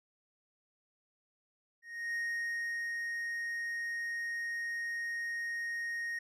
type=tone with ADSR envelope; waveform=triangle; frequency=1864.7 Hz; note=A#6; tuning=in tune; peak=-31 dBFS; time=1.82-6.19 s; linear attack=320 ms; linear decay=780 ms; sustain=-2 dB; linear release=6 ms; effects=resampled to 32000 Hz